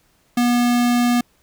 square tone, 242 Hz, B3, 35 cents flat, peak -15 dBFS, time 0.37-1.21 s, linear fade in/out 5 ms, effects pink hiss -60 dBFS RMS until 1.42 s

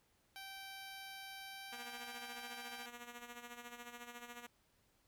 10% pulse tone with pitch glide, 778 to 782.5 Hz, G5 to G5, -13 to -3 cents, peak -40 dBFS, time 0.36-2.86 s, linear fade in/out 0 ms, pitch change +10 cents, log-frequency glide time 1.46-1.83 s
5% pulse tone with tremolo, 240 Hz, B3, 49 cents flat, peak -36 dBFS, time 1.72-4.47 s, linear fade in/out 10 ms, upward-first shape sine, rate 14 Hz, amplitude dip 65%
effects pink hiss -75 dBFS RMS until 5.07 s

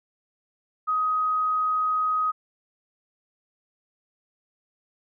sine tone, 1257 Hz, D#6, 17 cents sharp, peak -21 dBFS, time 0.87-2.32 s, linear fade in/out 20 ms, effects none

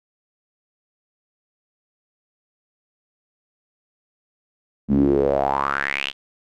sawtooth tone with band-pass filter sweep, 69.3 Hz, C#2, in tune, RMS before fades -20 dBFS, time 4.88-6.13 s, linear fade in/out 50 ms, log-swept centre 210 to 3300 Hz, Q 6, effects none

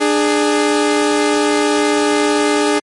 sawtooth tone pair together, 297.1 / 415.3 Hz, D4 / G#4, +20 / 0 cents, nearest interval tritone, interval 580 cents, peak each -11 dBFS, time 0-2.8 s, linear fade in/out 20 ms, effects MP3 48 kbps

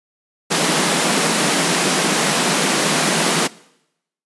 pink high-pass noise, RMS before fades -17 dBFS, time 0.5-3.48 s, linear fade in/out 20 ms, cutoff 150 Hz, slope 96 dB/octave, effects noise-tail reverb RT60 0.8 s tail -21 dB re dry + resampled to 24000 Hz

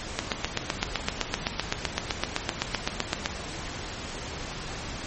click train, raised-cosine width 0.2 ms, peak -6 dBFS, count 25, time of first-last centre 0.19-3.259 s, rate 7.82 Hz, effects pink hiss -36 dBFS RMS until 5.06 s + MP3 32 kbps

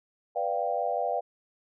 sine chord, G dominant seventh, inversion first, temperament equal, 493.9 / 587.3 / 698.5 / 784 Hz, B4 / D5 / F5 / G5, 0 / 0 / 0 / 0 cents, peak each -33 / -32 / -30 / -32 dBFS, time 0.35-1.21 s, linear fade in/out 20 ms, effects none

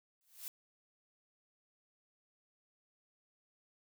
blue noise with exponential growth, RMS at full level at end -41 dBFS, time 0.21-0.48 s, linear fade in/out 0 ms, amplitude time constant 57 ms, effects none

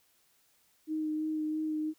sine tone with vibrato, 310 Hz, D#4, 6 cents flat, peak -30 dBFS, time 0.87-1.94 s, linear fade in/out 50 ms, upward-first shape sine, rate 3 Hz, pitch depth 15 cents each way, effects white hiss -69 dBFS RMS until 1.98 s

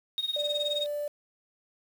sine tone with tremolo, 3729 Hz, A#7, in tune, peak -24 dBFS, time 0.18-0.86 s, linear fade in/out 0 ms, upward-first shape sine, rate 19 Hz, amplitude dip 90%
sine tone, 587.3 Hz, D5, in tune, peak -29 dBFS, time 0.36-1.08 s, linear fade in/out 5 ms
effects tanh soft clip ceiling -22 dBFS + 8-bit

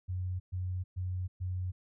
sine tone bursts, 91.5 Hz, F#2, 19 cents flat, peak -32 dBFS, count 4, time 0.08-1.72 s, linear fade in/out 20 ms, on 320 ms, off 120 ms, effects none

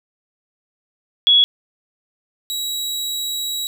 sine / sawtooth tone pair in turn, 3360 / 3875 Hz, G#7 / B7, +19 / -34 cents, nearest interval major second, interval 247 cents, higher second, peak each -9 / -19 dBFS, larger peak first, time 1.27-1.44 / 2.5-3.67 s, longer second, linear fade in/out 0 ms, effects none

